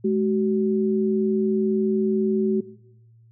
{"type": "tone pair together", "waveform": "sine", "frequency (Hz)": [212.1, 378], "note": ["G#3", "F#4"], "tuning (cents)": [37, 37], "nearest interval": "minor seventh", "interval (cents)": 1000, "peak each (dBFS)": -21, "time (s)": [0.04, 2.61], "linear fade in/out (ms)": 10, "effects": ["noise-tail reverb RT60 0.9 s tail -19 dB re dry", "added 114 Hz sine -50 dBFS peak until 3.31 s"]}